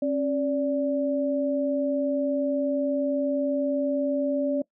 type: tone pair together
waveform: sine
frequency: 271.7 / 580 Hz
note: C#4 / D5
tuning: -35 / -22 cents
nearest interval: octave + minor second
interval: 1313 cents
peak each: -25 dBFS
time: 0.02-4.62 s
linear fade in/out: 5 ms
effects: noise-tail reverb RT60 0.1 s tail -21 dB re dry